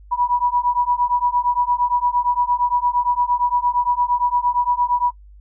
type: beating tone pair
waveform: sine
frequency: 971 / 979.7 Hz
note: B5 / B5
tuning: -30 / -14 cents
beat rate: 8.7 Hz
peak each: -19 dBFS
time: 0.11-5.12 s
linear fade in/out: 20 ms
effects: noise-tail reverb RT60 0.1 s tail -26 dB re dry + added 50 Hz sine -41 dBFS peak until 5.4 s